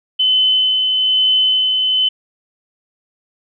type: tone with tremolo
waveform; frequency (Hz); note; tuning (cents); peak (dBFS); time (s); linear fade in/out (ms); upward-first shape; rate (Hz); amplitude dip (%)
sine; 3037; F#7; +44; -10; 0.19-2.09; 10; sine; 1.1; 30
effects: none